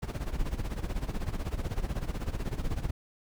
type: noise with tremolo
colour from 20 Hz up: brown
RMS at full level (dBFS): -29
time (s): 0.02-2.91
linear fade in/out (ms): 10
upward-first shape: sine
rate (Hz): 16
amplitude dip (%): 80
effects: none